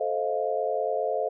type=chord; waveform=sine; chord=F dominant seventh; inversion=first; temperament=just; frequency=436.5 / 523.8 / 628.6 / 698.5 Hz; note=A4 / C5 / Eb5 / F5; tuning=-14 / +2 / +18 / 0 cents; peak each=-30 dBFS; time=0-1.29 s; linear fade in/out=10 ms; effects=none